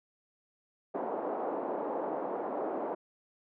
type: band-pass noise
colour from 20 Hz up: white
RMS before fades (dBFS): -35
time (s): 0.94-2.95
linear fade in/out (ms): 10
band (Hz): 270 to 820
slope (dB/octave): 24
effects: none